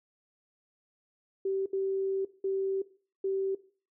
sine tone bursts at uneven times, 386.8 Hz, G4, 23 cents flat, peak -27 dBFS, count 4, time 1.45-1.66 / 1.73-2.25 / 2.44-2.82 / 3.24-3.55 s, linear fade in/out 5 ms, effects noise-tail reverb RT60 0.4 s tail -17 dB re dry

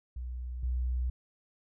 sine tone pair in turn, 61.74 / 62.13 Hz, B1 / B1, 0 / +11 cents, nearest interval unison, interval 11 cents, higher second, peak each -35 / -28 dBFS, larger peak second, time 0.16-0.63 / 0.63-1.1 s, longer neither, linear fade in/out 5 ms, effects none

